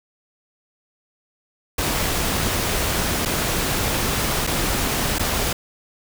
pink noise with dropouts, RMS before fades -22 dBFS, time 1.78-5.53 s, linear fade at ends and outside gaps 5 ms, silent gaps 3.252-3.257 / 4.468-4.472 / 5.185-5.194 s, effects none

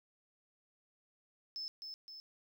triangle tone with echo, 5250 Hz, E8, 8 cents flat, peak -37 dBFS, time 1.56-1.68 s, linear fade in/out 0 ms, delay 260 ms, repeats 2, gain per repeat -5 dB, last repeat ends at 2.2 s, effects tanh soft clip ceiling -36 dBFS + 12-bit

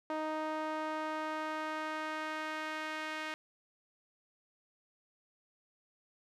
sawtooth tone with band-pass filter sweep, 311.1 Hz, D#4, in tune, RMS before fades -38 dBFS, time 0.1-3.34 s, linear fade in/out 0 ms, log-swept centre 830 to 2000 Hz, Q 1.2, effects none

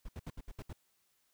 brown noise bursts, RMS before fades -43 dBFS, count 7, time 0.05-0.73 s, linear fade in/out 5 ms, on 38 ms, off 69 ms, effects white hiss -75 dBFS RMS until 1.33 s

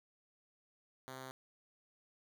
5% pulse tone, 130.81 Hz, C3, in tune, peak -35 dBFS, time 1.08-1.31 s, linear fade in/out 0 ms, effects none

